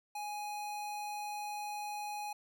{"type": "tone", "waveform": "square", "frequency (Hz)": 832, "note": "G#5", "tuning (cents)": 3, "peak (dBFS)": -39, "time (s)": [0.15, 2.33], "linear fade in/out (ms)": 5, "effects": []}